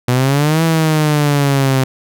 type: exponential two-way sweep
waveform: sawtooth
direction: up then down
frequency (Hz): 121.7 to 164.81 to 130.8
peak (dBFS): -7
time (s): 0.08-1.84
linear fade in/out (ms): 5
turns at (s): 0.63
effects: none